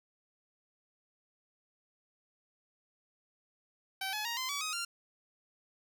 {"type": "tone with pitch steps", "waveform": "10% pulse", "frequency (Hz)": [770, 849.4, 937.1, 1033.8, 1140.4, 1258.1, 1387.9], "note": ["G5", "G#5", "A#5", "C6", "C#6", "D#6", "F6"], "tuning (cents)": [-31, 39, 9, -21, 49, 19, -11], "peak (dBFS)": -26, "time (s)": [4.01, 4.85], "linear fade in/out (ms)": 5, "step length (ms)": 120, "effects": []}